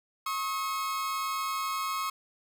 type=tone pair together; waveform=40% pulse; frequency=1087.8 / 1276 Hz; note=C#6 / D#6; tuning=-33 / +43 cents; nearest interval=minor third; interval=276 cents; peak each=-31 / -33 dBFS; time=0.26-2.1 s; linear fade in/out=5 ms; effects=none